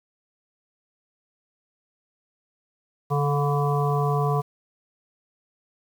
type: harmonic tone with a mistuned harmonic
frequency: 143.5 Hz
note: D3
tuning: 40 cents flat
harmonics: 1 / 3 / 5 / 7 / 8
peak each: -22 / -27 / -29 / -30 / -31 dBFS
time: 3.1-4.42 s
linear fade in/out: 20 ms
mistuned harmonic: 3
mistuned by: +22 cents
effects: 8-bit